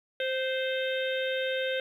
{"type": "harmonic tone with a mistuned harmonic", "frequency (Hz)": 523.3, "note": "C5", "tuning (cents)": 0, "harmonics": [1, 3, 4, 5, 6, 7], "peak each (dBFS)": [-29, -35, -40, -40, -39, -39], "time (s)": [0.2, 1.8], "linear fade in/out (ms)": 2, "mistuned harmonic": 3, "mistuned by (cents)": -17, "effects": ["10-bit"]}